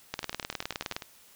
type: two click trains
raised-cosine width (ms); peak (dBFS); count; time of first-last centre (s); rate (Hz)
0.2; -14 / -21; 17 / 9; 0.14-0.965 / 0.23-1.022; 19.4 / 10.1
effects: white hiss -57 dBFS RMS until 1.35 s